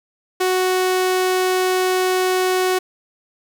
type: tone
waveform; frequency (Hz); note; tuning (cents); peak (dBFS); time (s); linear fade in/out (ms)
sawtooth; 370; F#4; 0; -12; 0.4-2.79; 10
effects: 8-bit